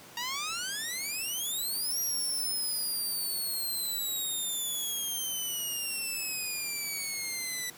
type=exponential two-way sweep; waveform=10% pulse; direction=up then down; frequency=932.3 to 5730 to 1966 Hz; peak=-24 dBFS; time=0.17-7.7 s; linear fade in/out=2 ms; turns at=1.99 s; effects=pink hiss -50 dBFS RMS until 7.77 s + high-pass 150 Hz 12 dB/octave